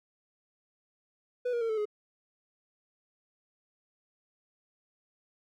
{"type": "tone with pitch steps", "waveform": "triangle", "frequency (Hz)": [493.9, 474.3, 455.5, 437.5, 420.1], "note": ["B4", "A#4", "A#4", "A4", "G#4"], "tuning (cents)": [0, 30, -40, -10, 20], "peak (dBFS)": -26, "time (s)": [1.45, 1.855], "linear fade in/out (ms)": 10, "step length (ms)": 81, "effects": []}